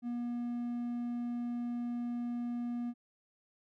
triangle tone, 240 Hz, B3, 49 cents flat, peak -32 dBFS, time 0.02-2.94 s, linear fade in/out 50 ms, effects none

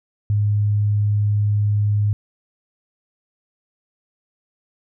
sine tone, 103.83 Hz, G#2, in tune, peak -15 dBFS, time 0.3-2.13 s, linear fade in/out 0 ms, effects none

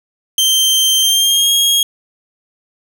sawtooth tone with pitch glide, 3136 to 3271 Hz, G7 to G#7, 0 to -27 cents, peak -7 dBFS, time 0.38-1.83 s, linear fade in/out 2 ms, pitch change +73 cents, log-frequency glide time 1-1.52 s, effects 8-bit

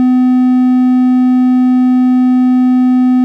triangle tone, 252.8 Hz, B3, 41 cents sharp, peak -4 dBFS, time 0-3.24 s, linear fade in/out 0 ms, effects none

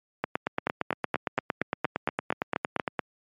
two click trains, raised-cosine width 0.5 ms, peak -10 / -10 dBFS, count 10 / 25, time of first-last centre 0.67-2.798 / 0.24-2.992 s, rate 4.23 / 8.72 Hz, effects high-pass 150 Hz 12 dB/octave + MP3 64 kbps

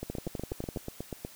two click trains, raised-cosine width 2 ms, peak -22 / -21 dBFS, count 11 / 9, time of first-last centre 0.03-1.25 / 0.1-0.772 s, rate 8.2 / 11.9 Hz, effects white hiss -52 dBFS RMS until 1.35 s

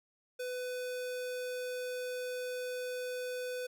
square tone, 500 Hz, B4, 21 cents sharp, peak -37 dBFS, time 0.39-3.67 s, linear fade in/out 10 ms, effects none

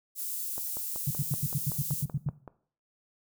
white high-pass noise, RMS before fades -35 dBFS, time 0.15-2.06 s, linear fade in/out 50 ms, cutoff 9300 Hz, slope 12 dB/octave
click train, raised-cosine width 1 ms, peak -28 dBFS, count 11, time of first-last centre 0.58-2.478 s, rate 5.27 Hz
sine tone bursts, 142.4 Hz, C#3, 47 cents sharp, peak -25 dBFS, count 11, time 1.07-2.297 s, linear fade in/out 5 ms, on 37 ms, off 82 ms
effects noise-tail reverb RT60 0.5 s tail -17 dB re dry

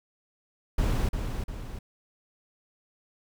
brown noise with echo, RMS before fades -25 dBFS, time 0.78-1.09 s, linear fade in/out 5 ms, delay 350 ms, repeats 2, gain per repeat -6 dB, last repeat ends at 1.79 s, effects none

